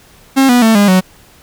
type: tone with pitch steps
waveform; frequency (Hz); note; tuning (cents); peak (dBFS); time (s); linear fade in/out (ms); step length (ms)
45% pulse; 268.7 / 245 / 223.4 / 203.6 / 185.66; C4 / B3 / A3 / G#3 / F#3; +46 / -14 / +27 / -34 / +6; -6; 0.36-1.01; 20; 130
effects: pink hiss -44 dBFS RMS until 1.42 s